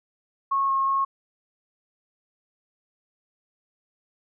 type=tone with pitch steps; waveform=sine; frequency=1094 / 1082 / 1089 Hz; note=C#6 / C#6 / C#6; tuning=-23 / -42 / -31 cents; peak=-20 dBFS; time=0.51-1.05 s; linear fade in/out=10 ms; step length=180 ms; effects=none